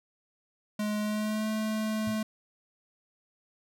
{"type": "tone with pitch glide", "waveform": "square", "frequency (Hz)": [210.4, 216.9], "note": ["G#3", "A3"], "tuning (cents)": [23, -25], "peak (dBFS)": -29, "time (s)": [0.79, 2.23], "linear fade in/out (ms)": 5, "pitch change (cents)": 52, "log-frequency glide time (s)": [1.01, 1.49]}
{"type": "tone with exponential decay", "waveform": "sine", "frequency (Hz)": 113, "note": "A2", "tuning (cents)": 47, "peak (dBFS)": -32, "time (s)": [2.07, 2.22], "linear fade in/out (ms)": 5, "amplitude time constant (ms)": 31}
{"effects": []}